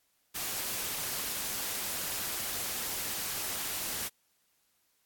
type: noise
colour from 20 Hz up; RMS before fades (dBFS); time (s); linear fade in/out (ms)
white; -35; 0.34-4.09; 20
effects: white hiss -73 dBFS RMS until 5.05 s + AAC 64 kbps